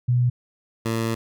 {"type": "tone pair in turn", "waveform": ["sine", "15% pulse"], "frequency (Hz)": [123, 113.6], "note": ["B2", "A#2"], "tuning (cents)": [-7, -44], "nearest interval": "minor second", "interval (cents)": 137, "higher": "first", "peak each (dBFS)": -16, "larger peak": "neither", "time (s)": [[0.08, 0.3], [0.85, 1.15]], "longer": "second", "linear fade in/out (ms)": 10, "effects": []}